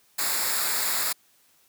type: noise with comb filter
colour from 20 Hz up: white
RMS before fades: -26 dBFS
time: 0.18-1.13 s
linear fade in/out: 10 ms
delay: 0.33 ms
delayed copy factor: -0.7
effects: white hiss -62 dBFS RMS until 1.68 s + high-pass 60 Hz 12 dB/octave